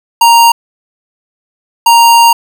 square tone pair in turn, 932.3 / 932.3 Hz, A#5 / A#5, 0 / 0 cents, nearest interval unison, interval 0 cents, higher neither, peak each -3 dBFS, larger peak neither, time 0.21-0.52 / 1.86-2.33 s, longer second, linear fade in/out 5 ms, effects none

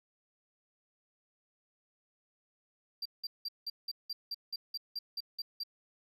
triangle tone bursts, 4721 Hz, D8, 8 cents sharp, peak -34 dBFS, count 13, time 3.02-5.635 s, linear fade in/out 5 ms, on 35 ms, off 180 ms, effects none

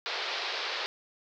white band-pass noise, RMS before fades -34 dBFS, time 0.06-0.86 s, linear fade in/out 0 ms, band 370 to 4800 Hz, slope 48 dB/octave, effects none

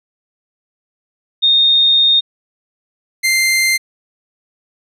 sine / sawtooth tone pair in turn, 3682 / 2090 Hz, A#7 / C7, -22 / -2 cents, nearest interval minor seventh, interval 980 cents, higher first, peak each -8 dBFS, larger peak neither, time 1.42-2.21 / 3.23-3.78 s, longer first, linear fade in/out 20 ms, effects resampled to 32000 Hz

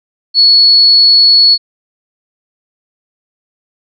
sine tone, 4390 Hz, C#8, 18 cents flat, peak -3 dBFS, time 0.34-1.58 s, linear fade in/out 50 ms, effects none

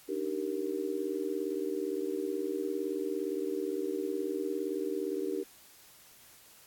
sine chord, Eb major seventh, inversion third, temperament just, 291.7 / 311.1 / 388.9 / 466.7 Hz, D4 / Eb4 / G4 / Bb4, -12 / 0 / -14 / +2 cents, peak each -39 / -38 / -34 / -38 dBFS, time 0.08-5.44 s, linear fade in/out 20 ms, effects white hiss -57 dBFS RMS until 6.66 s + AAC 64 kbps

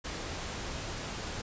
pink noise, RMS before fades -38 dBFS, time 0.04-1.42 s, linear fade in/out 10 ms, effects resampled to 16000 Hz

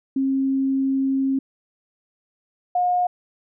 sine tone pair in turn, 268.8 / 717.6 Hz, C4 / F5, +47 / +47 cents, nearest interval octave + perfect fourth, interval 1700 cents, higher second, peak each -18 / -17 dBFS, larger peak second, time 0.16-1.39 / 2.75-3.07 s, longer first, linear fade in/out 5 ms, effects none

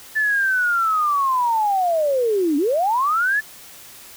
sine linear two-way sweep, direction down then up, 1760 to 274.5 to 1760 Hz, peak -16 dBFS, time 0.15-3.41 s, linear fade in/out 20 ms, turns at 2.57 s, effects white hiss -42 dBFS RMS until 4.16 s

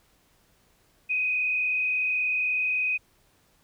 sine tone with frequency modulation, 2502 Hz, D#7, 9 cents sharp, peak -23 dBFS, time 1.09-2.98 s, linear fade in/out 20 ms, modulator 36.4 Hz, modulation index 1.2, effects pink hiss -64 dBFS RMS until 3.63 s

